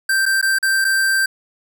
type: tone with dropouts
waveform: square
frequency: 1568 Hz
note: G6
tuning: in tune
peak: -15 dBFS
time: 0.09-1.26 s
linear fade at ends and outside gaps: 5 ms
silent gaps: 0.256-0.261 / 0.414-0.426 / 0.587-0.627 / 0.845-0.848 s
effects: none